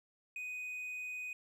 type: tone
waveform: triangle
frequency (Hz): 2494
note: D#7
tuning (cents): +3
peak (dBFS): -38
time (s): 0.36-1.33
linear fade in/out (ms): 2
effects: none